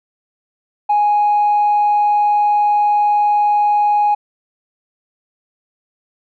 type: tone with tanh clipping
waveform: triangle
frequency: 830.6 Hz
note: G#5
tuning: in tune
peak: -11 dBFS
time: 0.89-4.15 s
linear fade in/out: 10 ms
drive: 5 dB
effects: none